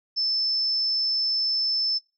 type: tone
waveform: sine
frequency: 5274 Hz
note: E8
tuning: in tune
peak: -22 dBFS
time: 0.16-1.99 s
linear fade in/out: 20 ms
effects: noise-tail reverb RT60 0.3 s tail -22 dB re dry